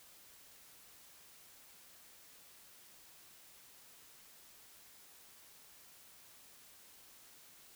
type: silence
effects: white hiss -60 dBFS RMS until 7.75 s